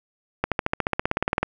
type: accelerating click train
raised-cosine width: 0.5 ms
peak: -6 dBFS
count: 17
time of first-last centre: 0.44-1.43 s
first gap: 77 ms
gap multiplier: 0.97
effects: none